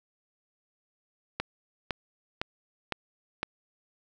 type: click train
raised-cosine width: 0.3 ms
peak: -13 dBFS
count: 5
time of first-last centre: 1.4-3.43 s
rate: 1.97 Hz
effects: none